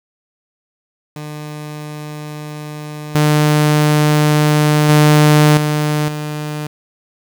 sawtooth tone with level steps, 150.5 Hz, D3, 43 cents sharp, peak -22 / -6 / -3 / -10 / -17 dBFS, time 1.16-6.67 s, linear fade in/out 2 ms, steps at 3.15 / 4.89 / 5.57 / 6.08 s, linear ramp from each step 2 ms, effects 7-bit

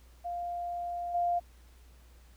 sine tone with level steps, 699 Hz, F5, 1 cent sharp, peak -33 / -26 dBFS, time 0.24-1.4 s, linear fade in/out 20 ms, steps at 1.14 s, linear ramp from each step 10 ms, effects added 60 Hz sine -54 dBFS peak until 2.36 s + pink hiss -64 dBFS RMS until 2.36 s

